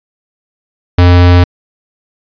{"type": "tone", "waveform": "square", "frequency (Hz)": 88.6, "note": "F2", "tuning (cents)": 25, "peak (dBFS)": -3, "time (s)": [0.98, 1.44], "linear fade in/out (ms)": 5, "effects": ["resampled to 11025 Hz"]}